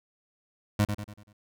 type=tone with echo; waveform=25% pulse; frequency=103.83 Hz; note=G#2; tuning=in tune; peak=-17 dBFS; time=0.79-0.85 s; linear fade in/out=5 ms; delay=96 ms; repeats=5; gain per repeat=-7 dB; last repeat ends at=1.33 s; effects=none